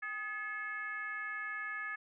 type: tone with frequency modulation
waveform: sine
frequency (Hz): 1710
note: A6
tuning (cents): -50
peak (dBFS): -37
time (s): 0.02-1.96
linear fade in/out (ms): 10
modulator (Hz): 456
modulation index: 0.92
effects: none